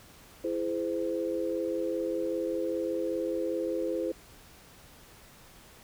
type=tone cluster; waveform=sine; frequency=333.4 / 418.5 / 516 Hz; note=E4 / G#4 / C5; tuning=+20 / +13 / -24 cents; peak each=-32 / -35 / -32 dBFS; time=0.44-4.12 s; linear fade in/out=5 ms; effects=pink hiss -54 dBFS RMS until 5.83 s